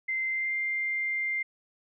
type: tone with pitch glide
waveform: sine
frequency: 2079 to 2100 Hz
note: C7 to C7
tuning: -12 to +6 cents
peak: -27 dBFS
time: 0.08-1.43 s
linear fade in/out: 10 ms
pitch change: +18 cents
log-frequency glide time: 0.29-0.53 s
effects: none